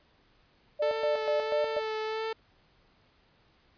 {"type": "tone with tremolo", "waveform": "sine", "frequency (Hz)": 595, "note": "D5", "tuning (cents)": 22, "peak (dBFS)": -25, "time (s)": [0.79, 1.8], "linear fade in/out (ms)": 20, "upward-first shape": "square", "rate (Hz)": 4.1, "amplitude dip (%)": 75}
{"type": "tone with vibrato", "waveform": "sawtooth", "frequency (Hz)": 440, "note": "A4", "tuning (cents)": 0, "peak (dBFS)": -27, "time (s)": [0.82, 2.33], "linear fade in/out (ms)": 5, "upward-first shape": "sine", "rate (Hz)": 1.5, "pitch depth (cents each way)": 21}
{"effects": ["pink hiss -65 dBFS RMS until 3.77 s", "resampled to 11025 Hz"]}